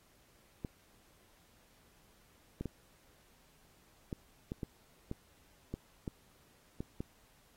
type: clicks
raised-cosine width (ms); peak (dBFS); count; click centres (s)
3; -25; 11; 0.648 / 2.61 / 2.657 / 4.128 / 4.519 / 4.632 / 5.114 / 5.74 / 6.078 / 6.805 / 7.005
effects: pink hiss -67 dBFS RMS until 7.56 s + AAC 48 kbps